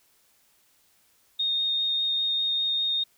sine tone with vibrato, 3692 Hz, A#7, 17 cents flat, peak -23 dBFS, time 1.39-3.04 s, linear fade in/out 10 ms, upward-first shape sine, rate 5 Hz, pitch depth 8 cents each way, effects white hiss -64 dBFS RMS until 3.17 s

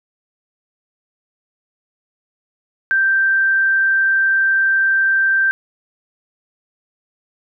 sine tone, 1568 Hz, G6, in tune, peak -12 dBFS, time 2.91-5.51 s, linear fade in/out 0 ms, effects none

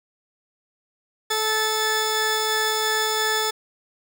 15% pulse tone pair together, 435.2 / 1743.7 Hz, A4 / A6, -19 / -16 cents, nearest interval 2 octaves, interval 2403 cents, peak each -17 dBFS, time 1.3-3.51 s, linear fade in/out 10 ms, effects none

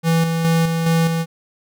square tone with tremolo, 164.81 Hz, E3, in tune, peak -14 dBFS, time 0.03-1.26 s, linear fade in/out 50 ms, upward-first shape square, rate 2.4 Hz, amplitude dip 40%, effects none

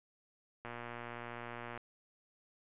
click train, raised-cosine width 0.5 ms, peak -29 dBFS, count 135, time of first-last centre 0.65-1.776 s, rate 119 Hz, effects resampled to 8000 Hz

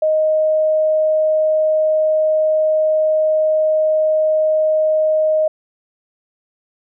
sine tone, 623 Hz, D#5, 2 cents sharp, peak -12 dBFS, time 0.02-5.48 s, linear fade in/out 5 ms, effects none

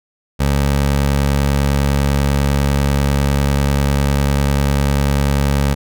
20% pulse tone, 70.1 Hz, C#2, 20 cents sharp, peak -8 dBFS, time 0.39-5.75 s, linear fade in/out 20 ms, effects none

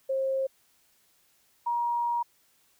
sine tone pair in turn, 534 / 949.2 Hz, C5 / A#5, +35 / +31 cents, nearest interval minor seventh, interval 996 cents, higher second, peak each -25 dBFS, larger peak neither, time 0.09-0.47 / 1.66-2.23 s, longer second, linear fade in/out 10 ms, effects white hiss -66 dBFS RMS until 2.79 s

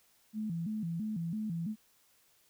sine tone with vibrato, 189.9 Hz, F#3, 45 cents sharp, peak -33 dBFS, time 0.33-1.76 s, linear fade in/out 50 ms, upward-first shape square, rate 3 Hz, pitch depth 220 cents each way, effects white hiss -68 dBFS RMS until 2.49 s

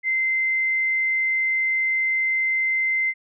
sine tone, 2075 Hz, C7, 15 cents flat, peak -19 dBFS, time 0.03-3.14 s, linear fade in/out 50 ms, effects none

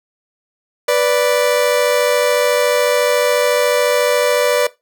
40% pulse tone pair together, 492.5 / 586.5 Hz, B4 / D5, -5 / -2 cents, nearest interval minor third, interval 303 cents, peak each -14 dBFS, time 0.88-4.67 s, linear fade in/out 5 ms, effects noise-tail reverb RT60 0.2 s tail -18 dB re dry

